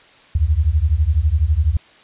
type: beating tone pair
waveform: sine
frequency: 70.9 / 82.9 Hz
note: C#2 / E2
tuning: +40 / +10 cents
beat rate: 12 Hz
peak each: -16 dBFS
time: 0.35-1.77 s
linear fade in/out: 5 ms
effects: white hiss -48 dBFS RMS until 2.03 s + resampled to 8000 Hz